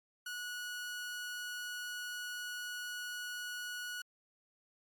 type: tone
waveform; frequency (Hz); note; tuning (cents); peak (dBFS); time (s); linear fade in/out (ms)
sawtooth; 1463; F#6; -20; -36; 0.26-4.02; 5
effects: MP3 96 kbps